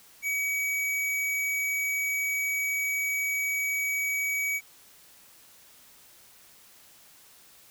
square tone, 2268 Hz, C#7, 39 cents sharp, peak -27 dBFS, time 0.22-4.61 s, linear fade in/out 50 ms, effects white hiss -55 dBFS RMS until 7.7 s

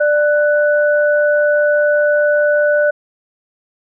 sine tone pair together, 592 / 1487 Hz, D5 / F#6, +14 / +8 cents, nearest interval octave + major third, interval 1594 cents, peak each -11 / -17 dBFS, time 0-2.91 s, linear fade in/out 10 ms, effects none

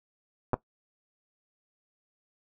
clicks, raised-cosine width 1 ms, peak -12 dBFS, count 2, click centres 0.533 / 0.541 s, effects noise-tail reverb RT60 0.1 s tail -17 dB re dry

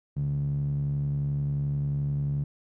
sawtooth tone with band-pass filter, 71.4 Hz, D2, 48 cents flat, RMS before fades -28 dBFS, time 0.16-2.44 s, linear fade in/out 5 ms, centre 150 Hz, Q 7.4, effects none

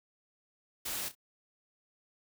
white noise with echo, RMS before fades -37 dBFS, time 0.85-1.09 s, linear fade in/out 10 ms, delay 31 ms, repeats 2, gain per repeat -12 dB, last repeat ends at 1.152 s, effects none

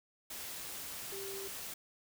sine tone in noise, 392 Hz, G4, in tune, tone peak -43 dBFS, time 1.12-1.48 s, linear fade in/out 5 ms, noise white, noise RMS -44 dBFS, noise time 0.3-1.74 s, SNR -2 dB, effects none

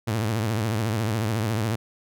sawtooth tone with vibrato, 110 Hz, A2, in tune, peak -19 dBFS, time 0.07-1.76 s, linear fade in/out 10 ms, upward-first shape triangle, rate 14 Hz, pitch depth 150 cents each way, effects none

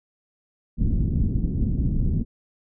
pink low-pass noise, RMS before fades -22 dBFS, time 0.77-2.25 s, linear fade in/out 50 ms, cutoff 250 Hz, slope 24 dB/octave, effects none

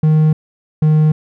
triangle tone pair in turn, 155.3 / 154.32 Hz, D#3 / D#3, -3 / -14 cents, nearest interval unison, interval 11 cents, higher first, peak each -6 dBFS, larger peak neither, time 0.03-0.33 / 0.82-1.12 s, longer neither, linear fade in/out 5 ms, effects none

